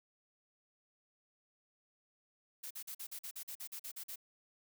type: noise bursts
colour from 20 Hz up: blue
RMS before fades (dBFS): -45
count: 13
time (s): 2.63-4.159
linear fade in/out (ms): 10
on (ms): 77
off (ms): 44
effects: none